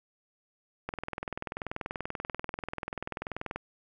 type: click train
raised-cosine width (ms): 0.5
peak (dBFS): -19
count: 56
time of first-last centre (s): 0.89-3.56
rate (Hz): 20.6
effects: none